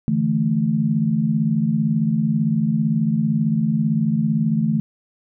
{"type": "chord", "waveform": "sine", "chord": "D suspended second", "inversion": "none", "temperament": "equal", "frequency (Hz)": [146.83, 164.81, 220], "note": ["D3", "E3", "A3"], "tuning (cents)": [0, 0, 0], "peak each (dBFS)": [-23, -21, -19], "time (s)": [0.08, 4.8], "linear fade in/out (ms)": 0, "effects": []}